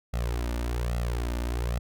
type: tone with flanger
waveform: sawtooth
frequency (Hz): 59.3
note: A#1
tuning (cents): +30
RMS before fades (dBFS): -29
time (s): 0.13-1.79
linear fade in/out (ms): 10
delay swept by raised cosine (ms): 1.5 to 3.4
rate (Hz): 1.2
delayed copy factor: +0.9
effects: none